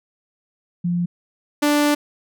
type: tone pair in turn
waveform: sine / sawtooth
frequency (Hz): 174.61 / 293.7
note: F3 / D4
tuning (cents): 0 / 0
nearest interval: major sixth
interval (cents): 900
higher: second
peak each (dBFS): -18 / -11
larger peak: second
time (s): 0.84-1.06 / 1.62-1.95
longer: second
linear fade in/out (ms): 10
effects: none